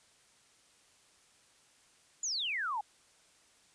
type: exponential sweep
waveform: sine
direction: down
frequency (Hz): 7160 to 798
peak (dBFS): -32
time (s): 2.23-2.81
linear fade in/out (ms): 5
effects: white hiss -65 dBFS RMS until 3.74 s + resampled to 22050 Hz